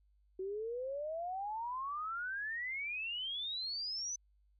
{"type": "exponential sweep", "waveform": "sine", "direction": "up", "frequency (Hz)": [370, 6120], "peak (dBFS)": -37, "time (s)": [0.39, 4.16], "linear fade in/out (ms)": 5, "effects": ["added 50 Hz sine -67 dBFS peak until 4.59 s"]}